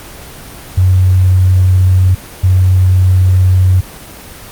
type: tone pair in turn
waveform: sine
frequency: 92.5 / 92.5 Hz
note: F#2 / F#2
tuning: 0 / 0 cents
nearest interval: unison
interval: 0 cents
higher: neither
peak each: -5 dBFS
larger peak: neither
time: 0.77-2.15 / 2.43-3.81 s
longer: neither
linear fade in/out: 10 ms
effects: pink hiss -31 dBFS RMS until 4.51 s + Opus 24 kbps